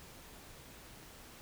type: silence
effects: pink hiss -54 dBFS RMS until 1.41 s